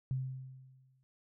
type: tone with exponential decay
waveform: sine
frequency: 130.81 Hz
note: C3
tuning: in tune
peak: -30 dBFS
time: 0.11-1.03 s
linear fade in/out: 0 ms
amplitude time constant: 200 ms
effects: none